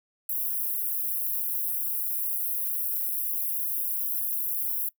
white high-pass noise, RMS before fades -29 dBFS, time 0.29-4.89 s, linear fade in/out 5 ms, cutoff 11000 Hz, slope 48 dB/octave, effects noise-tail reverb RT60 0.1 s tail -21 dB re dry

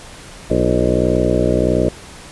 harmonic tone with a mistuned harmonic, 61.5 Hz, B1, 7 cents flat, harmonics 1 / 2 / 3 / 4 / 5 / 6 / 7 / 8 / 9 / 10, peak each -22 / -22 / -22 / -22 / -22 / -22 / -22 / -22 / -22 / -22 dBFS, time 0.5-1.89 s, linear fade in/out 5 ms, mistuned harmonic 6, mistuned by -65 cents, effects pink hiss -37 dBFS RMS until 2.31 s + resampled to 24000 Hz

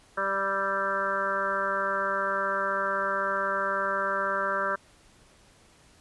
harmonic tone with a mistuned harmonic, 196 Hz, G3, in tune, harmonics 1 / 2 / 3 / 5 / 6 / 7 / 8 / 9, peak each -43 / -38 / -32 / -34 / -33 / -31 / -31 / -41 dBFS, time 0.17-4.76 s, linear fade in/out 10 ms, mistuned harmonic 7, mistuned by -23 cents, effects pink hiss -58 dBFS RMS until 6 s + resampled to 24000 Hz

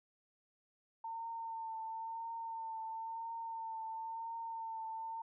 sine tone with vibrato, 904 Hz, A5, 47 cents sharp, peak -40 dBFS, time 1.04-5.22 s, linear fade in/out 5 ms, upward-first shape triangle, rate 0.98 Hz, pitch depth 27 cents each way, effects none

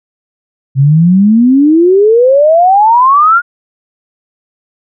sine exponential sweep, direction up, 130.81 to 1446 Hz, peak -3 dBFS, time 0.75-3.42 s, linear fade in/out 50 ms, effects none

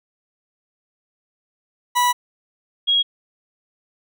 40% pulse / sine tone pair in turn, 980 / 3296 Hz, B5 / G#7, -14 / -14 cents, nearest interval octave + major sixth, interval 2100 cents, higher second, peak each -14 dBFS, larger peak neither, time 1.95-2.13 / 2.87-3.03 s, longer first, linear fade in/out 20 ms, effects none

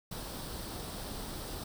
pink noise with comb filter, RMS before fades -41 dBFS, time 0.11-1.64 s, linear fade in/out 5 ms, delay 0.22 ms, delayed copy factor +0.5, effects none

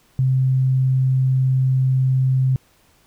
sine tone, 130.81 Hz, C3, in tune, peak -14 dBFS, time 0.19-2.56 s, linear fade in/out 0 ms, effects pink hiss -57 dBFS RMS until 3.06 s

